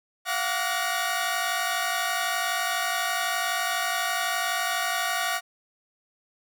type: tone cluster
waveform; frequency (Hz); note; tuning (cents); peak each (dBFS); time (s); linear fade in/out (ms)
sawtooth; 692 / 744 / 1152 / 1449 / 1869; F5 / F#5 / D6 / F#6 / A#6; -16 / +9 / -34 / -37 / +4; -28; 0.25-5.41; 50
effects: none